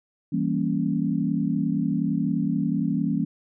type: chord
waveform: sine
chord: E diminished seventh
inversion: none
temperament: equal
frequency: 164.81 / 196 / 233.1 / 277.2 Hz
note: E3 / G3 / Bb3 / Db4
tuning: 0 / 0 / 0 / 0 cents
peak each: -27 dBFS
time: 0.32-3.25 s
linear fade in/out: 10 ms
effects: none

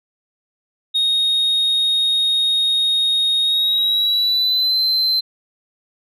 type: tone with pitch glide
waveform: sine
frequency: 3729 to 4090 Hz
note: A#7 to C8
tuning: 0 to -40 cents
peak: -12 dBFS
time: 0.94-5.21 s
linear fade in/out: 20 ms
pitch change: +160 cents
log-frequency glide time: 3.42-4.81 s
effects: tanh soft clip ceiling -13 dBFS

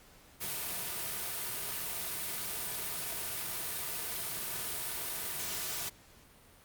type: noise with comb filter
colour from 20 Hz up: white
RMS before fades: -37 dBFS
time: 0.4-5.9 s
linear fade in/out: 20 ms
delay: 3.7 ms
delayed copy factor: -0.5
effects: pink hiss -59 dBFS RMS until 6.64 s + Opus 48 kbps

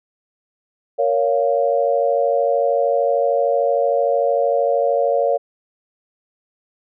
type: chord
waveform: sine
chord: Bb minor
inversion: none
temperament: just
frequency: 466.2 / 559.4 / 699.2 Hz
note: Bb4 / Db5 / F5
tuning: 0 / +16 / +2 cents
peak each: -20 / -17 / -21 dBFS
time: 0.98-5.38 s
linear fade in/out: 20 ms
effects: none

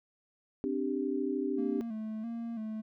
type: chord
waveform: sine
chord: C suspended second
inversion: none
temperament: equal with one note detuned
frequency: 261.6 / 294.7 / 392 Hz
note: C4 / D4 / G4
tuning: 0 / +6 / 0 cents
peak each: -34 dBFS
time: 0.64-1.81 s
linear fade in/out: 0 ms
type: tone with vibrato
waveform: triangle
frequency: 224.7 Hz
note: A3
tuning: 37 cents sharp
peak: -33 dBFS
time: 1.57-2.82 s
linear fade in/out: 20 ms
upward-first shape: square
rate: 1.5 Hz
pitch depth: 54 cents each way
effects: none

